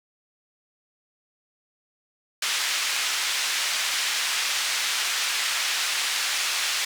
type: band-pass noise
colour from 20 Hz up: pink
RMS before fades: -26 dBFS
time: 2.42-6.85 s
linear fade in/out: 5 ms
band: 1900 to 7100 Hz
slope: 12 dB/octave
effects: none